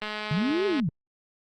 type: click train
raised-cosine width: 0.3 ms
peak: -17 dBFS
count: 166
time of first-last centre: 0.02-0.798 s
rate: 212 Hz
type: linear two-way sweep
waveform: sine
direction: up then down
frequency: 137 to 415.3 to 137 Hz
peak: -23 dBFS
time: 0.31-0.89 s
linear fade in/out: 2 ms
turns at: 0.66 s
effects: Opus 24 kbps